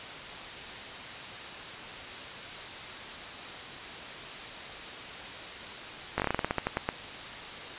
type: slowing click train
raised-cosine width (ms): 0.5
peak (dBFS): -12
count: 14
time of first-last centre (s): 6.18-6.889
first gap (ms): 18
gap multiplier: 1.17
effects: white hiss -40 dBFS RMS until 7.78 s + resampled to 8000 Hz